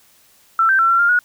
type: tone with pitch steps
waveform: sine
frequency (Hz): 1336 / 1560 / 1349 / 1361 / 1399 / 1454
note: E6 / G6 / E6 / F6 / F6 / F#6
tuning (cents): +23 / -9 / +40 / -45 / +3 / -31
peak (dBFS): -11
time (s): 0.59-1.19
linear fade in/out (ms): 2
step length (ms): 100
effects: white hiss -53 dBFS RMS until 1.24 s